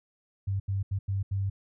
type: tone bursts at uneven times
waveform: sine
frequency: 98 Hz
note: G2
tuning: in tune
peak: -26 dBFS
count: 5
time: 0.47-0.6 / 0.68-0.83 / 0.91-0.99 / 1.08-1.23 / 1.31-1.5 s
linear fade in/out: 10 ms
effects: none